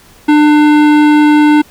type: tone with hard clipping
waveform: sine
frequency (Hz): 299.1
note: D4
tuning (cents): +32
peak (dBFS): -6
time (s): 0.28-1.62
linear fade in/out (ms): 10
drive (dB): 16
effects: pink hiss -42 dBFS RMS until 1.7 s